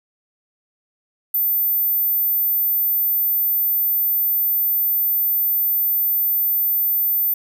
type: tone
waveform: sine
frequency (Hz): 14080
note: A9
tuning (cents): 0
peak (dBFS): -16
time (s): 1.34-7.34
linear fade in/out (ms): 5
effects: none